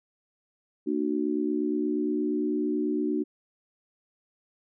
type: chord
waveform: sine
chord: Bb augmented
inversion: none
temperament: equal with one note detuned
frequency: 233.1 / 301.4 / 370 Hz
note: Bb3 / D4 / F#4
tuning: 0 / +45 / 0 cents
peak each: -31 / -27 / -30 dBFS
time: 0.86-3.24 s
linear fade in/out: 20 ms
effects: none